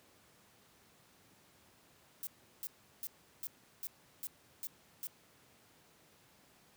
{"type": "noise bursts", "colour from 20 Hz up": "violet", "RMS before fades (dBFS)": -41, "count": 8, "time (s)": [2.23, 5.07], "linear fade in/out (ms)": 0, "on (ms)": 40, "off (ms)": 360, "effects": ["pink hiss -65 dBFS RMS until 6.76 s", "high-pass 100 Hz 12 dB/octave"]}